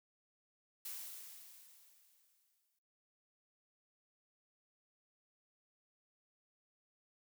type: noise with exponential decay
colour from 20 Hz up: blue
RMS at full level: -44 dBFS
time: 0.85-2.79 s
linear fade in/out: 5 ms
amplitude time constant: 420 ms
effects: noise-tail reverb RT60 0.9 s tail -22 dB re dry